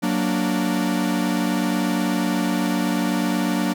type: chord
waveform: 45% pulse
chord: Gb augmented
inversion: none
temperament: equal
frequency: 185 / 233.1 / 293.7 Hz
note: Gb3 / Bb3 / D4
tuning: 0 / 0 / 0 cents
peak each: -24 dBFS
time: 0.02-3.74 s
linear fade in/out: 20 ms
effects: none